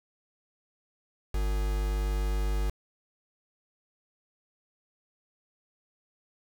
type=tone with quantisation; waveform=triangle; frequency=50.4 Hz; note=G1; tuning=49 cents sharp; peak=-24 dBFS; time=1.34-2.7 s; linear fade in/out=5 ms; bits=6; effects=none